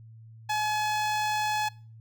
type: tone with notch filter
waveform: sawtooth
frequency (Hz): 850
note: G#5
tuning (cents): +40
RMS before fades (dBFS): -28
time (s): 0.49-1.69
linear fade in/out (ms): 10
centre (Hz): 11000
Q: 1
effects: noise-tail reverb RT60 0.4 s tail -23 dB re dry + added 112 Hz sine -46 dBFS peak until 2 s